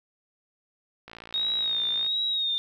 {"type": "click train", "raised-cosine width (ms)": 0.3, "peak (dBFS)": -26, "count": 57, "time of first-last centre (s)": [1.08, 2.064], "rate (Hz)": 56.9}
{"type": "tone with vibrato", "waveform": "sine", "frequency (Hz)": 3729, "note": "A#7", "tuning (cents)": 0, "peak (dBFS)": -24, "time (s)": [1.34, 2.58], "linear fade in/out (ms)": 0, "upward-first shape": "sine", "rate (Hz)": 1.4, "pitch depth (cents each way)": 61}
{"effects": ["10-bit"]}